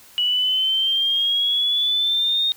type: exponential sweep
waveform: sine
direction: up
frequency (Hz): 2932 to 3705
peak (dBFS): -17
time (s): 0.18-2.52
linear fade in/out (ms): 0
effects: white hiss -48 dBFS RMS until 2.56 s